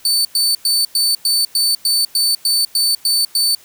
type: tone bursts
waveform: sawtooth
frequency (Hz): 4529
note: C#8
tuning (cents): +36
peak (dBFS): -10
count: 12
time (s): 0.05-3.55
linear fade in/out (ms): 2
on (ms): 200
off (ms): 100
effects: white hiss -46 dBFS RMS until 3.64 s